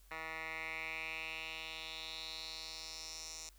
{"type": "tone with band-pass filter sweep", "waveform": "10% pulse", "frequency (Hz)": 159.9, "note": "D#3", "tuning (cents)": 48, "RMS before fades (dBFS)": -45, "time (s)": [0.11, 3.49], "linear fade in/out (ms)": 2, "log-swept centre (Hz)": [1700, 6300], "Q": 3.9, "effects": ["added 46 Hz sine -60 dBFS peak until 3.58 s", "white hiss -68 dBFS RMS until 3.58 s"]}